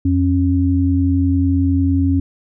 sine tone pair together, 87.31 / 273 Hz, F2 / C#4, 0 / -26 cents, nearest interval octave + minor sixth, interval 1974 cents, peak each -15 dBFS, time 0.05-2.2 s, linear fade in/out 5 ms, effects none

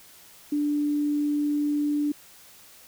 sine tone, 293.7 Hz, D4, in tune, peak -22 dBFS, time 0.52-2.12 s, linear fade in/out 5 ms, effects white hiss -51 dBFS RMS until 2.87 s

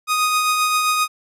sawtooth tone with tremolo, 1244.5 Hz, D#6, in tune, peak -11 dBFS, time 0.07-1.08 s, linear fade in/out 50 ms, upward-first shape triangle, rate 7.6 Hz, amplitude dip 35%, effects resampled to 32000 Hz

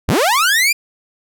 sawtooth linear sweep, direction up, 33.31 to 2446 Hz, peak -8 dBFS, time 0.08-0.73 s, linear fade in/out 10 ms, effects none

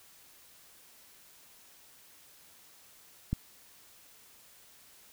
click, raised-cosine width 5 ms, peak -17 dBFS, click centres 3.33 s, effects white hiss -58 dBFS RMS until 5.12 s

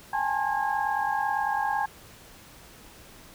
sine tone cluster, 797 / 835 / 885 / 1066 / 1633 Hz, G5 / G#5 / A5 / C6 / G#6, +28 / +9 / +10 / +32 / -30 cents, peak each -31 / -28 / -31 / -35 / -32 dBFS, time 0.13-1.86 s, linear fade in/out 5 ms, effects pink hiss -50 dBFS RMS until 3.34 s

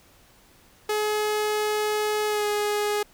sawtooth tone with pitch glide, 423.8 to 416.3 Hz, G#4 to G#4, +35 to +4 cents, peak -19 dBFS, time 0.89-3.03 s, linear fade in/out 5 ms, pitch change -31 cents, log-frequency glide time 2.27-2.46 s, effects pink hiss -56 dBFS RMS until 3.13 s

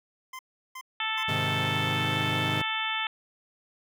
25% pulse tone bursts, 1038 Hz, C6, 14 cents flat, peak -34 dBFS, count 3, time 0.33-1.233 s, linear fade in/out 5 ms, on 61 ms, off 360 ms
harmonic tone, 440 Hz, A4, in tune, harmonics 2 / 3 / 4 / 5 / 6 / 7 / 8, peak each -35 / -35 / -35 / -35 / -35 / -35 / -35 dBFS, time 1-3.07 s, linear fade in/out 2 ms
sawtooth chord, Ab major, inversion none, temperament equal, 103.83 / 130.81 / 155.56 Hz, Ab2 / C3 / Eb3, 0 / 0 / 0 cents, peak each -29 dBFS, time 1.28-2.62 s, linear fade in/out 10 ms
effects none

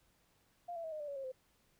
sine tone with pitch steps, 698.5 / 669.3 / 641.3 / 614.4 / 588.7 / 564.1 / 540.5 / 517.9 Hz, F5 / E5 / E5 / D#5 / D5 / C#5 / C#5 / C5, 0 / +26 / -48 / -22 / +4 / +30 / -44 / -18 cents, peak -40 dBFS, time 0.68-1.32 s, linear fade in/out 10 ms, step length 80 ms, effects pink hiss -73 dBFS RMS until 1.79 s

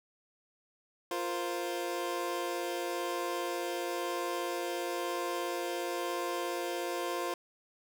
25% pulse chord, F suspended fourth, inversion none, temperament equal, 349.2 / 466.2 / 523.3 Hz, F4 / Bb4 / C5, 0 / 0 / 0 cents, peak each -32 / -37 / -34 dBFS, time 1.11-7.34 s, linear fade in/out 2 ms, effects none

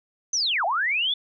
sine linear two-way sweep, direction down then up, 6272 to 640 to 3545 Hz, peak -21 dBFS, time 0.33-1.14 s, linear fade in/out 5 ms, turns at 0.65 s, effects none

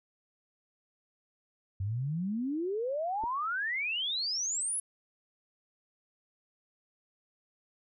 sine exponential sweep, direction up, 92.5 to 10830 Hz, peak -30 dBFS, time 1.8-4.8 s, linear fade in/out 5 ms
clicks, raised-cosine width 2 ms, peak -31 dBFS, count 2, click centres 3.237 / 3.24 s
effects none

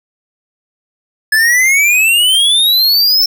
square exponential sweep, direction up, 1710 to 5390 Hz, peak -8 dBFS, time 1.32-3.26 s, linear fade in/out 5 ms, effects 7-bit

